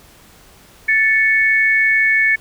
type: tone pair together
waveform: sine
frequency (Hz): 1757.4 / 2217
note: A6 / C#7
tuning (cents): -3 / 0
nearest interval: major third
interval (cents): 403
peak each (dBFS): -14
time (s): 0.88-2.36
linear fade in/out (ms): 10
effects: pink hiss -46 dBFS RMS until 2.4 s